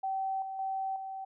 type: tone with level steps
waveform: sine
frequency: 770 Hz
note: G5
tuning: 31 cents flat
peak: -30 / -36 / -31 / -37 dBFS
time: 0.03-1.25 s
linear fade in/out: 10 ms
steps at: 0.42 / 0.59 / 0.96 s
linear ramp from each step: 2 ms
effects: none